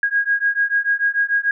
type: beating tone pair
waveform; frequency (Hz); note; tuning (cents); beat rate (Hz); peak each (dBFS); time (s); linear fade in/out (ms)
sine; 1635 / 1641.8; G#6 / G#6; -28 / -20; 6.8; -19; 0.03-1.51; 2
effects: none